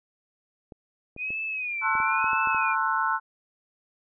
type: clicks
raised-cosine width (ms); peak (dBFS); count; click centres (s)
2; -29; 9; 0.722 / 1.164 / 1.305 / 1.953 / 2.002 / 2.243 / 2.332 / 2.473 / 2.547
type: tone with vibrato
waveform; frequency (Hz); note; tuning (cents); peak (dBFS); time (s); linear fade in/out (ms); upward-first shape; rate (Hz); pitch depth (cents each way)
sine; 2450; D#7; -27; -28; 1.17-2.76; 50; sine; 1; 120
type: chord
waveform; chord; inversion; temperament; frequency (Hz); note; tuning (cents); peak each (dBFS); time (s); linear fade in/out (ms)
sine; F# half-diminished seventh; first; just; 888 / 1065.6 / 1332 / 1480; A5 / C6 / E6 / F#6; +16 / +31 / +18 / 0; -28; 1.81-3.2; 50
effects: none